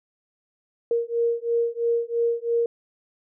sine beating tone pair, 466.2 / 469.2 Hz, A#4 / A#4, 0 / +11 cents, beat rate 3 Hz, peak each -24 dBFS, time 0.91-2.66 s, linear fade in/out 2 ms, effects none

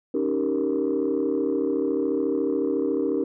sine chord, Eb dominant seventh, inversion third, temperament equal, 277.2 / 311.1 / 392 / 466.2 Hz, Db4 / Eb4 / G4 / Bb4, 0 / 0 / 0 / 0 cents, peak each -26 dBFS, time 0.14-3.24 s, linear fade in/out 5 ms, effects tanh soft clip ceiling -15 dBFS

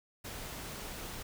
pink noise, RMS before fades -43 dBFS, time 0.24-1.23 s, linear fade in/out 10 ms, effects none

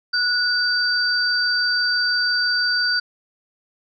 sine tone pair together, 1466 / 4654 Hz, F#6 / D8, -16 / -17 cents, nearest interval octave + minor sixth, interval 1999 cents, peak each -20 dBFS, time 0.13-3 s, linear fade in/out 10 ms, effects none

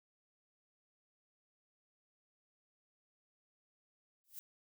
violet noise with exponential growth, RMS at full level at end -44 dBFS, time 4.24-4.39 s, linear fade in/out 0 ms, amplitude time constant 32 ms, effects none

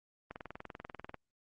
click train, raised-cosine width 0.5 ms, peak -28 dBFS, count 18, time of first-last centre 0.31-1.143 s, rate 20.4 Hz, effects Opus 32 kbps

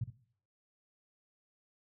sine tone with echo, 116.54 Hz, A#2, in tune, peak -31 dBFS, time 0.01-0.04 s, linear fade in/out 5 ms, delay 63 ms, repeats 1, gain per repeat -10 dB, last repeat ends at 0.103 s, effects noise-tail reverb RT60 0.6 s tail -19 dB re dry

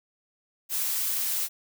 blue noise, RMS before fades -28 dBFS, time 0.69-1.49 s, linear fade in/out 50 ms, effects none

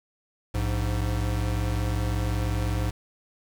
square tone pair together, 58.27 / 103.83 Hz, A#1 / G#2, 0 / 0 cents, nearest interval minor seventh, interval 1000 cents, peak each -28 dBFS, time 0.54-2.91 s, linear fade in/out 10 ms, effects 8-bit

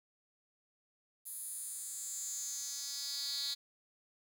10% pulse tone with high-pass filter sweep, 280.2 Hz, C#4, 19 cents sharp, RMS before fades -41 dBFS, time 1.25-3.55 s, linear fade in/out 20 ms, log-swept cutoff 11000 to 4100 Hz, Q 4.4, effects 11-bit

